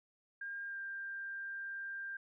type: tone with pitch glide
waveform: sine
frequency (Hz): 1608 to 1589.5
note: G6 to G6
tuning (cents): +44 to +24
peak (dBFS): -40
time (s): 0.41-2.17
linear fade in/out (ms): 5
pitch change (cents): -20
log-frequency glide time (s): 0.66-0.78
effects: none